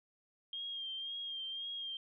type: tone with vibrato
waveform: sine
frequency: 3214 Hz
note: G7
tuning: 43 cents sharp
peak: -39 dBFS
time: 0.53-1.97 s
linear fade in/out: 2 ms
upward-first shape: sine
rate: 1.9 Hz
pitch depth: 37 cents each way
effects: none